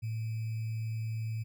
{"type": "tone with sample-and-hold", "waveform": "sine", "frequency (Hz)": 111.4, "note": "A2", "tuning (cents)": 22, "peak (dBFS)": -32, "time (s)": [0.02, 1.44], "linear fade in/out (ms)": 20, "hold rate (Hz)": 2450, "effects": []}